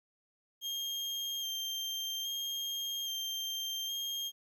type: tone with vibrato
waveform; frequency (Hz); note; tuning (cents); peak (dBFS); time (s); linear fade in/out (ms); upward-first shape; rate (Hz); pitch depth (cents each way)
35% pulse; 3193; G7; +31; -33; 0.61-4.32; 50; square; 0.61; 15
effects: 12-bit